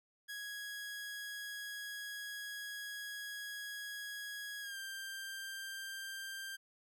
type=tone with pitch glide; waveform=sawtooth; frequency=1661.2 to 1581.6 Hz; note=G#6 to G6; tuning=0 to +15 cents; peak=-39 dBFS; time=0.28-6.57 s; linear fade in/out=20 ms; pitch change=-85 cents; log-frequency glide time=4.61-4.77 s; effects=none